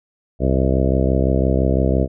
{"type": "harmonic tone with a mistuned harmonic", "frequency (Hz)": 65.9, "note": "C2", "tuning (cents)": 13, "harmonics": [1, 2, 3, 4, 5, 6, 7, 8, 9, 10], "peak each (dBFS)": [-18, -21, -23, -24, -25, -26, -26, -27, -28, -28], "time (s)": [0.39, 2.08], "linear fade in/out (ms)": 50, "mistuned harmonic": 10, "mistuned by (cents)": -25, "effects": []}